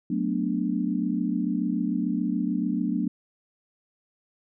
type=chord; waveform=sine; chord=B minor seventh; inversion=second; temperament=equal; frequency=185 / 220 / 246.9 / 293.7 Hz; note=F#3 / A3 / B3 / D4; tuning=0 / 0 / 0 / 0 cents; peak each=-29 dBFS; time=0.1-3.08 s; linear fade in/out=5 ms; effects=none